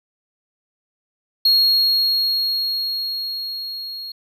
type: tone with level ramp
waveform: triangle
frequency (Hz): 4292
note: C8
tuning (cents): +43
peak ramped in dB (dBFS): -10 to -28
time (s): 1.45-4.12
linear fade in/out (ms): 5
effects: none